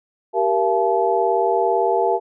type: tone cluster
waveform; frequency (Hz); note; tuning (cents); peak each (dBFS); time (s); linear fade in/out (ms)
sine; 390.8 / 468.7 / 680 / 861; G4 / A#4 / F5 / A5; -5 / +9 / -46 / -38; -21; 0.33-2.2; 50
effects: none